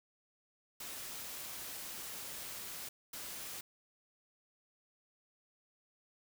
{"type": "noise bursts at uneven times", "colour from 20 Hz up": "white", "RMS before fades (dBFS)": -45, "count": 2, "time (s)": [[0.8, 2.89], [3.13, 3.61]], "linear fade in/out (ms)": 5, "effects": []}